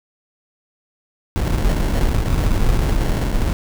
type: noise with sample-and-hold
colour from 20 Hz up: brown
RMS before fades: -17 dBFS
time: 1.36-3.53 s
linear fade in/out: 0 ms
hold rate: 1225 Hz
effects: none